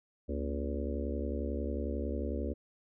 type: harmonic tone with a mistuned harmonic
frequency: 71.1 Hz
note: C#2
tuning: 45 cents sharp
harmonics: 1 / 3 / 4 / 5 / 6 / 7 / 8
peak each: -35 / -40 / -41 / -42 / -43 / -43 / -44 dBFS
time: 0.28-2.54 s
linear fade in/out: 20 ms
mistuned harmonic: 3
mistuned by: +120 cents
effects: none